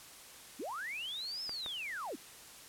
sine linear two-way sweep, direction up then down, 205.7 to 5300 to 205.7 Hz, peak -38 dBFS, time 0.59-2.16 s, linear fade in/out 10 ms, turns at 1.43 s
clicks, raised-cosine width 0.5 ms, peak -29 dBFS, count 2, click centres 1.494 / 1.662 s
effects white hiss -53 dBFS RMS until 2.68 s + low-pass 12000 Hz 12 dB/octave

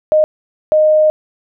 sine tone bursts at uneven times, 617 Hz, D#5, 15 cents flat, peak -7 dBFS, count 2, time 0.12-0.24 / 0.72-1.1 s, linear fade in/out 0 ms, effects none

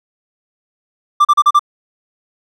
triangle tone bursts, 1179 Hz, D6, 6 cents sharp, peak -4 dBFS, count 5, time 1.2-1.594 s, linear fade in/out 10 ms, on 50 ms, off 36 ms, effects none

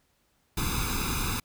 pink noise with comb filter, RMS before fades -29 dBFS, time 0.57-1.4 s, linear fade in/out 5 ms, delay 0.8 ms, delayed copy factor +1, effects pink hiss -70 dBFS RMS until 1.44 s

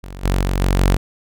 sawtooth tone with level steps, 46.52 Hz, F#1, 10 cents sharp, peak -27 / -11 / -13 / -10 / -8 dBFS, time 0.03-0.97 s, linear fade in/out 10 ms, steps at 0.23 / 0.41 / 0.6 / 0.78 s, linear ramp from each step 20 ms, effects none

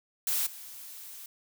blue noise with level steps, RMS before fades -29 / -45 dBFS, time 0.27-1.26 s, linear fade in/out 2 ms, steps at 0.46 s, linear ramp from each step 10 ms, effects none

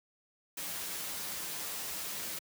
white noise with comb filter, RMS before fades -39 dBFS, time 0.57-2.39 s, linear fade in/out 5 ms, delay 8.1 ms, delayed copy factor -0.75, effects high-pass 80 Hz 12 dB/octave

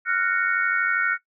sine chord, Gb major seventh, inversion third, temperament just, 1387.5 / 1480 / 1850 / 2220 Hz, F6 / Gb6 / Bb6 / Db7, -12 / 0 / -14 / +2 cents, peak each -24 / -23 / -28 / -28 dBFS, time 0.05-1.18 s, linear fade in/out 50 ms, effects noise-tail reverb RT60 0.1 s tail -17 dB re dry

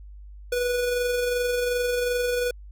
square tone with amplitude modulation, 489.9 Hz, B4, 14 cents flat, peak -22 dBFS, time 0.52-2.51 s, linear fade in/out 5 ms, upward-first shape sine, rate 22.7 Hz, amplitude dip 30%, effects added 50 Hz sine -40 dBFS peak until 2.71 s

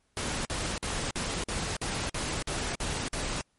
pink noise bursts, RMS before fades -32 dBFS, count 10, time 0.17-3.411 s, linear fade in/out 0 ms, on 280 ms, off 49 ms, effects pink hiss -72 dBFS RMS until 3.58 s + MP3 48 kbps

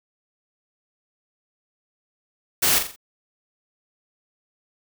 white noise with echo, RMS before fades -19 dBFS, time 2.62-2.79 s, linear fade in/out 10 ms, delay 43 ms, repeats 4, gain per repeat -7 dB, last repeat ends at 2.962 s, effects none

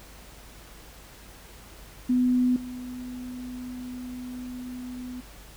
sine tone with level steps, 250 Hz, B3, 21 cents sharp, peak -19 / -34 dBFS, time 2.09-5.21 s, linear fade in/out 10 ms, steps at 2.56 s, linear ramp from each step 2 ms, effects added 50 Hz sine -49 dBFS peak until 5.56 s + pink hiss -49 dBFS RMS until 5.56 s

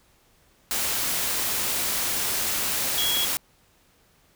sine tone in noise, 3322 Hz, G#7, in tune, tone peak -24 dBFS, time 2.98-3.25 s, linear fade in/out 0 ms, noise white, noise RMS -26 dBFS, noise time 0.71-3.37 s, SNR -1 dB, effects pink hiss -61 dBFS RMS until 4.35 s

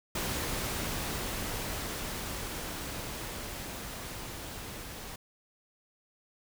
pink noise with level ramp, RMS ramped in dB -33 to -43 dBFS, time 0.15-5.16 s, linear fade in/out 5 ms, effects none

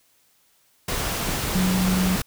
sine tone in noise, 185 Hz, F#3, in tune, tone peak -19 dBFS, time 1.55-2.16 s, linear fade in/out 5 ms, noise pink, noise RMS -26 dBFS, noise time 0.88-2.22 s, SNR +4 dB, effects white hiss -62 dBFS RMS until 2.26 s

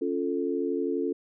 sine chord, Db augmented, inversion none, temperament equal, 277.2 / 349.2 / 440 Hz, Db4 / F4 / A4, 0 / 0 / 0 cents, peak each -30 dBFS, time 0.01-1.13 s, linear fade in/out 10 ms, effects none

